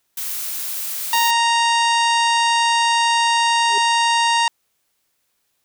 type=noise; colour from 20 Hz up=blue; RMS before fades=-26 dBFS; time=0.17-1.31 s; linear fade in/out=5 ms
type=harmonic tone; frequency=931 Hz; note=A#5; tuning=2 cents flat; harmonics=1 / 2 / 3 / 4 / 5 / 6 / 7 / 8 / 9 / 10; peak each=-16 / -23 / -23 / -25 / -28 / -30 / -32 / -37 / -33 / -37 dBFS; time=1.13-4.48 s; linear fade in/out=2 ms
type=tone with exponential growth; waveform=sine; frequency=407.7 Hz; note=G#4; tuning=32 cents flat; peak=-24 dBFS; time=3.62-3.78 s; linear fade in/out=2 ms; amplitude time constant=33 ms
effects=white hiss -69 dBFS RMS until 5.64 s